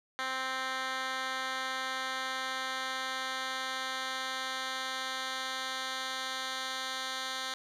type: tone with band-pass filter sweep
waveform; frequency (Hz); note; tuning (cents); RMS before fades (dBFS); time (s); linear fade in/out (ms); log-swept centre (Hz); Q
10% pulse; 261.6; C4; 0; -36; 0.19-7.54; 0; 2300 to 3500; 1.1
effects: none